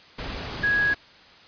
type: tone in noise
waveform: sine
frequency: 1661.2 Hz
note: G#6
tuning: in tune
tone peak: -19 dBFS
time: 0.63-0.94 s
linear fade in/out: 10 ms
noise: pink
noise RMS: -33 dBFS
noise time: 0.18-0.95 s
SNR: +11 dB
effects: white hiss -50 dBFS RMS until 1.47 s + resampled to 11025 Hz